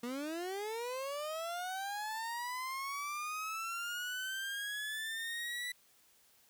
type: linear sweep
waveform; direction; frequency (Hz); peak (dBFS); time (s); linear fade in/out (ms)
30% pulse; up; 233.1 to 1975.5; -35; 0.03-5.72; 5
effects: white hiss -67 dBFS RMS until 6.49 s